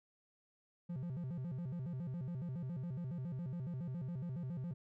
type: tone with vibrato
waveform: triangle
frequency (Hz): 149.6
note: D3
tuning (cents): +32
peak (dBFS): -37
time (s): 0.89-4.74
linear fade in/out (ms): 10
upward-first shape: square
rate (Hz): 7.2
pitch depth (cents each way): 260
effects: none